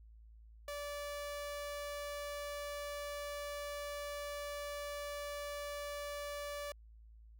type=tone; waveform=sawtooth; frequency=580 Hz; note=D5; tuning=22 cents flat; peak=-37 dBFS; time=0.68-6.72 s; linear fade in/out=2 ms; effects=added 55 Hz sine -55 dBFS peak until 7.39 s